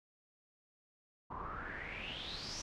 pink noise with low-pass filter sweep, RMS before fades -44 dBFS, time 1.3-2.62 s, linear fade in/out 10 ms, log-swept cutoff 960 to 6000 Hz, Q 7.4, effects none

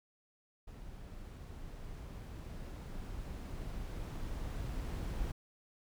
brown noise with level ramp, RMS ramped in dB -49 to -38 dBFS, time 0.67-5.32 s, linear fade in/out 10 ms, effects none

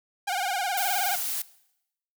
sawtooth tone with vibrato, 760 Hz, F#5, 46 cents sharp, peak -22 dBFS, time 0.27-1.16 s, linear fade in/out 10 ms, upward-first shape sine, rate 19 Hz, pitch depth 120 cents each way
blue noise, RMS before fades -30 dBFS, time 0.77-1.42 s, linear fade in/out 5 ms
effects noise-tail reverb RT60 0.8 s tail -19 dB re dry

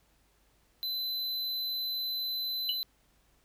square tone, 4028 Hz, B7, 33 cents sharp, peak -32 dBFS, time 0.83-2.83 s, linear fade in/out 0 ms
sine tone with exponential decay, 2960 Hz, F#7, in tune, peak -24 dBFS, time 2.69-2.78 s, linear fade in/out 2 ms, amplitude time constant 19 ms
effects added 50 Hz sine -69 dBFS peak until 3.44 s + pink hiss -69 dBFS RMS until 3.44 s

